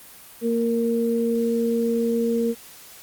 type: tone pair together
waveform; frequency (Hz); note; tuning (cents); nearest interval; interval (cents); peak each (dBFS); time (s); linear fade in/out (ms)
sine; 231.3 / 464.3; A#3 / A#4; -13 / -7; octave; 1206; -22; 0.41-2.55; 50
effects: white hiss -45 dBFS RMS until 3.02 s + Opus 32 kbps